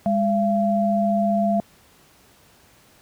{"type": "tone pair together", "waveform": "sine", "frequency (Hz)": [204.1, 681], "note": ["G#3", "F5"], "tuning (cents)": [-30, -44], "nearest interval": "octave + major sixth", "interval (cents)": 2086, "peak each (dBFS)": -20, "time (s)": [0.06, 1.6], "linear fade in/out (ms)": 0, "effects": ["pink hiss -54 dBFS RMS until 3.01 s", "high-pass 60 Hz 12 dB/octave"]}